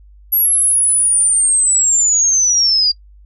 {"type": "linear sweep", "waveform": "sine", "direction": "down", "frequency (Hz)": [11600, 4776], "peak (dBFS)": -10, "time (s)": [0.32, 2.92], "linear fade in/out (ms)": 10, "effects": ["noise-tail reverb RT60 0.1 s tail -24 dB re dry", "added 50 Hz sine -40 dBFS peak until 3.25 s"]}